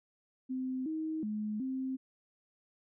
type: tone with pitch steps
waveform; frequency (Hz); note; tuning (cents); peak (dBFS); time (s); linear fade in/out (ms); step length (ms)
sine; 258.6 / 315.7 / 212.3 / 262.2; C4 / D#4 / G#3 / C4; -20 / +25 / +38 / +4; -33; 0.49-1.97; 20; 370
effects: none